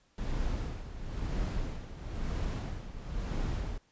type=noise with tremolo; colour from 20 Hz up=brown; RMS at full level=-32 dBFS; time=0.18-3.78 s; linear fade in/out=2 ms; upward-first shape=sine; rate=1 Hz; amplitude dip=70%; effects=pink hiss -69 dBFS RMS until 3.91 s + resampled to 16000 Hz